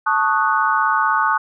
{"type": "chord", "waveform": "sine", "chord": "D# half-diminished seventh", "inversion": "second", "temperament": "equal", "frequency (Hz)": [880, 1108.7, 1244.5, 1480], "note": ["A5", "C#6", "D#6", "F#6"], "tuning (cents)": [0, 0, 0, 0], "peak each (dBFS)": -20, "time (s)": [0.06, 1.38], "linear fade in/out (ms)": 10, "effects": []}